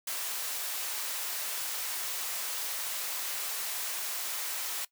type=high-pass noise; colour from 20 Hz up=white; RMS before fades=-35 dBFS; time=0.07-4.85 s; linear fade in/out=5 ms; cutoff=600 Hz; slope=12 dB/octave; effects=noise-tail reverb RT60 0.1 s tail -19 dB re dry